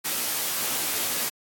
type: noise with comb filter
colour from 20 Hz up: white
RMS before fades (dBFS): -27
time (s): 0.04-1.3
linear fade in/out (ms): 20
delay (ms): 15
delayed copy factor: -0.9
effects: high-pass 150 Hz 12 dB/octave + AAC 64 kbps